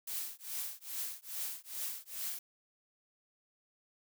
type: noise with tremolo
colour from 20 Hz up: blue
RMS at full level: -37 dBFS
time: 0.07-2.39 s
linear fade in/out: 5 ms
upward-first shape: triangle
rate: 2.4 Hz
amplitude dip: 100%
effects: none